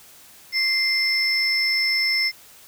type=tone pair together; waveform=sine; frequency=2089 / 5284 Hz; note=C7 / E8; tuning=-3 / +3 cents; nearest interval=octave + major third; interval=1606 cents; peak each=-20 dBFS; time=0.52-2.32 s; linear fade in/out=50 ms; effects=tanh soft clip ceiling -13 dBFS + white hiss -48 dBFS RMS until 2.67 s